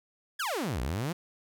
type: exponential two-way sweep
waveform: sawtooth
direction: down then up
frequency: 1769 to 56.8 to 184.6 Hz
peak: -26 dBFS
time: 0.39-1.13 s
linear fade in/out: 10 ms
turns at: 0.81 s
effects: none